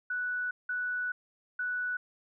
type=tone bursts at uneven times; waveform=sine; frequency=1480 Hz; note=F#6; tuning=in tune; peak=-30 dBFS; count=3; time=0.1-0.51 / 0.69-1.12 / 1.59-1.97 s; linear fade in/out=5 ms; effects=none